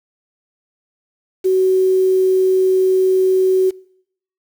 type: tone with quantisation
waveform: sine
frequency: 375.5 Hz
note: F#4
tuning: 26 cents sharp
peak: -11 dBFS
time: 1.44-3.71 s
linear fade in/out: 20 ms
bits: 6
effects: noise-tail reverb RT60 0.7 s tail -23 dB re dry